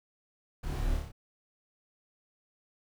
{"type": "noise with echo", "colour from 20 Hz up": "brown", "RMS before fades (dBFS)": -36, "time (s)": [0.63, 0.98], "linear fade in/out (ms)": 10, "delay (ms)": 28, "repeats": 5, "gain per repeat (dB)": -2, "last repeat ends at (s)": 1.12, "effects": []}